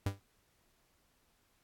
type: tone with exponential decay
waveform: 45% pulse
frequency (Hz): 98.8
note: G2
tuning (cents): +14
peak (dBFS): -28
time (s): 0.06-0.2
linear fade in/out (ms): 5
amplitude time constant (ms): 30
effects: pink hiss -73 dBFS RMS until 1.63 s + AAC 64 kbps